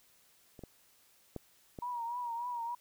clicks, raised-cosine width 2 ms, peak -36 / -31 / -26 / -29 dBFS, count 4, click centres 0.592 / 0.637 / 1.363 / 1.788 s
sine tone with vibrato, 954 Hz, A#5, 40 cents sharp, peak -35 dBFS, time 1.82-2.75 s, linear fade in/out 5 ms, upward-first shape triangle, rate 3.4 Hz, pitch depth 71 cents each way
effects white hiss -66 dBFS RMS until 2.8 s

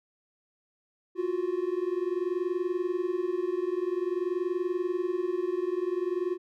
triangle tone pair together, 349.2 / 369.7 Hz, F4 / F#4, 0 / -1 cents, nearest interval minor second, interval 99 cents, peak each -28 dBFS, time 1.15-6.38 s, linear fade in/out 50 ms, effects none

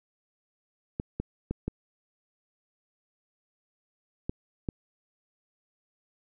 clicks, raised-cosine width 3 ms, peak -17 dBFS, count 6, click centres 0.999 / 1.2 / 1.51 / 1.68 / 4.295 / 4.688 s, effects none

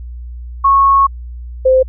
sine tone pair in turn, 1100 / 519.1 Hz, C#6 / C5, -14 / -14 cents, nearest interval octave + minor second, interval 1300 cents, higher first, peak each -6 dBFS, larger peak neither, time 0.64-1.07 / 1.65-1.83 s, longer first, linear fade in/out 10 ms, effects added 60 Hz sine -25 dBFS peak until 1.88 s

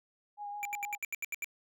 sine tone with vibrato, 821 Hz, G#5, 20 cents flat, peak -38 dBFS, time 0.37-0.98 s, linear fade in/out 50 ms, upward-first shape sine, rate 6.1 Hz, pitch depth 17 cents each way
square tone bursts, 2349 Hz, D7, in tune, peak -34 dBFS, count 9, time 0.63-1.444 s, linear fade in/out 0 ms, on 22 ms, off 77 ms
effects none

